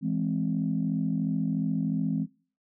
sine chord, E augmented, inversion none, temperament equal, 164.81 / 207.7 / 261.6 Hz, E3 / G#3 / B#3, 0 / 0 / 0 cents, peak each -29 dBFS, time 0.01-2.27 s, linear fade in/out 50 ms, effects noise-tail reverb RT60 0.4 s tail -20 dB re dry + tanh soft clip ceiling -16 dBFS

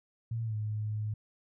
sine tone with pitch glide, 114.5 to 106.83 Hz, A#2 to G#2, -31 to +49 cents, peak -31 dBFS, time 0.31-1.14 s, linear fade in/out 5 ms, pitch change -120 cents, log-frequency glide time 0.44-0.55 s, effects none

